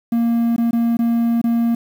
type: tone with dropouts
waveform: triangle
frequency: 233.1 Hz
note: A#3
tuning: in tune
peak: -12 dBFS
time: 0.12-1.75 s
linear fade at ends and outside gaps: 5 ms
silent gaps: 0.563-0.58 / 0.71-0.73 / 0.97-0.99 / 1.415-1.44 s
effects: 7-bit